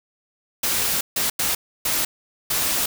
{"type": "noise bursts at uneven times", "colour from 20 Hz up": "white", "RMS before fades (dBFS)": -22, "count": 5, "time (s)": [[0.63, 1.01], [1.16, 1.3], [1.39, 1.55], [1.85, 2.05], [2.5, 2.86]], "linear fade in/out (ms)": 5, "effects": []}